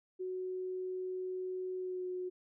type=tone with pitch glide; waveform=sine; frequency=370 to 364.9 Hz; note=F#4 to F#4; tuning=0 to -24 cents; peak=-36 dBFS; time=0.19-2.3 s; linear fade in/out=20 ms; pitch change=-24 cents; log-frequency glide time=1.77-2.06 s; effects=none